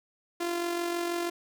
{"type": "tone with amplitude modulation", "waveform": "sawtooth", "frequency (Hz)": 344.8, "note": "F4", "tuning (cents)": -22, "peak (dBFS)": -23, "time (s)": [0.4, 1.3], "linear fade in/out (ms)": 10, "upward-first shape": "sine", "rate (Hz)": 46.2, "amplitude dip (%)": 45, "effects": []}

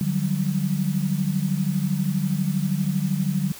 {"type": "tone cluster", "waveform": "sine", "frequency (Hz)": [149.1, 182.3, 194.8], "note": ["D3", "F#3", "G3"], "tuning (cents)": [27, -25, -11], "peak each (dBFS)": -25, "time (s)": [0.01, 3.52], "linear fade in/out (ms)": 2, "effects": ["white hiss -41 dBFS RMS until 3.59 s"]}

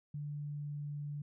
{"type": "tone with pitch glide", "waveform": "sine", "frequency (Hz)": [146.83, 145.98], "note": ["D3", "D3"], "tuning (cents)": [0, -10], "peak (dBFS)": -38, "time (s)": [0.14, 1.22], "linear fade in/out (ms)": 5, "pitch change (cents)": -10, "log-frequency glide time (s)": [0.25, 0.91], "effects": []}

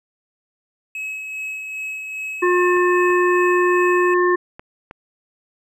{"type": "tone with tremolo", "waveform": "triangle", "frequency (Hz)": 2567, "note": "E7", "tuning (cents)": -47, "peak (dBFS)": -23, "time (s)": [0.95, 4.14], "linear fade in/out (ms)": 2, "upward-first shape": "sine", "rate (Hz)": 2.5, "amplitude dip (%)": 35}
{"type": "harmonic tone", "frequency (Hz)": 357.4, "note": "F4", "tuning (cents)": 40, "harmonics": [1, 3, 5], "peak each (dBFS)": [-15, -20, -22], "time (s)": [2.42, 4.36], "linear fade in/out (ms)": 10}
{"type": "clicks", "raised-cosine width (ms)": 0.5, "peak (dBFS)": -21, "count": 4, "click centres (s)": [2.768, 3.103, 4.595, 4.911]}
{"effects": []}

